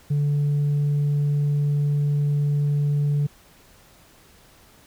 sine tone with tanh clipping, 145.3 Hz, D3, 18 cents flat, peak -19 dBFS, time 0.1-3.27 s, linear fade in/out 10 ms, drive 1 dB, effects pink hiss -53 dBFS RMS until 4.86 s

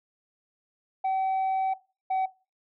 sine tone pair in turn, 764 / 758.3 Hz, G5 / F#5, -45 / +42 cents, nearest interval unison, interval 13 cents, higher first, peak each -21 dBFS, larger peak neither, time 1.04-1.74 / 2.1-2.26 s, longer first, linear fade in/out 10 ms, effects noise-tail reverb RT60 0.3 s tail -19 dB re dry + tanh soft clip ceiling -23 dBFS

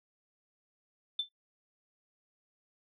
sine tone with exponential decay, 3539 Hz, A7, 9 cents sharp, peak -25 dBFS, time 1.19-1.29 s, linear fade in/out 5 ms, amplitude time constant 21 ms, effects noise-tail reverb RT60 0.1 s tail -18 dB re dry + tanh soft clip ceiling -21 dBFS

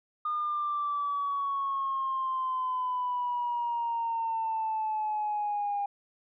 sine exponential sweep, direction down, 1221 to 807 Hz, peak -27 dBFS, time 0.25-5.86 s, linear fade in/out 5 ms, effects tanh soft clip ceiling -23 dBFS

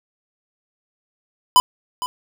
square tone with echo, 1000 Hz, B5, 21 cents sharp, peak -9 dBFS, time 1.56-1.6 s, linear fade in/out 0 ms, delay 460 ms, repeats 1, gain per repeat -14 dB, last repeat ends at 2.06 s, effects 8-bit

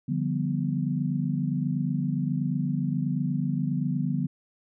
sine chord, G dominant seventh, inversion second, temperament equal, 146.83 / 174.61 / 196 / 246.9 Hz, D3 / F3 / G3 / B3, 0 / 0 / 0 / 0 cents, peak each -28 / -30 / -33 / -30 dBFS, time 0.08-4.27 s, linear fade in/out 10 ms, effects none

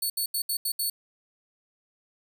5% pulse tone bursts at uneven times, 4435 Hz, C#8, in tune, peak -19 dBFS, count 6, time 0.02-0.1 / 0.17-0.26 / 0.34-0.42 / 0.49-0.57 / 0.65-0.72 / 0.79-0.9 s, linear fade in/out 5 ms, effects none

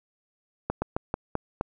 slowing click train, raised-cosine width 1 ms, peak -12 dBFS, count 6, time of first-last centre 0.7-1.611 s, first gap 120 ms, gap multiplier 1.21, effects none

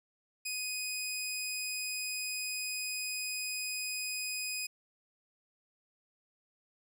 15% pulse tone, 2500 Hz, D#7, 8 cents sharp, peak -28 dBFS, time 0.45-4.67 s, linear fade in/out 10 ms, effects none

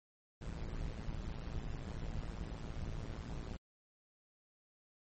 brown noise with amplitude modulation, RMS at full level -38 dBFS, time 0.41-3.57 s, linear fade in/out 10 ms, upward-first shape sine, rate 113 Hz, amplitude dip 85%, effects MP3 32 kbps

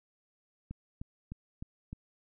click train, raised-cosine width 5 ms, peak -28 dBFS, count 5, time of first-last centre 0.71-1.93 s, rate 3.28 Hz, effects none

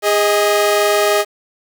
sawtooth tone pair together, 410.4 / 627.2 Hz, G#4 / D#5, -21 / +14 cents, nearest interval perfect fifth, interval 735 cents, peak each -11 dBFS, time 0.02-1.25 s, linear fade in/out 50 ms, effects 7-bit

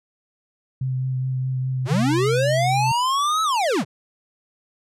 sine tone with vibrato, 129.8 Hz, C3, 13 cents flat, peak -21 dBFS, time 0.81-2.92 s, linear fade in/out 5 ms, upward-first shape triangle, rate 4.8 Hz, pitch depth 18 cents each way
square linear two-way sweep, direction up then down, 102 to 1312 to 102 Hz, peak -19 dBFS, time 1.85-3.85 s, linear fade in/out 50 ms, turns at 3.43 s
effects low-pass 9000 Hz 12 dB/octave

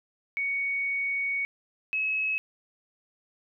sine tone pair in turn, 2232 / 2573 Hz, C#7 / E7, +11 / -43 cents, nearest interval major second, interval 246 cents, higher second, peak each -26 / -25 dBFS, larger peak second, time 0.37-1.45 / 1.93-2.38 s, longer first, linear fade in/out 0 ms, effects none

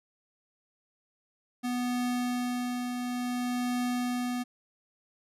square tone with tremolo, 246.4 Hz, B3, 4 cents flat, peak -28 dBFS, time 1.63-4.44 s, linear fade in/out 20 ms, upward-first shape triangle, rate 0.57 Hz, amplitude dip 40%, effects resampled to 32000 Hz

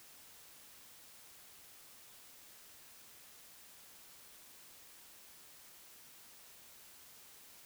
silence, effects white hiss -58 dBFS RMS until 7.65 s

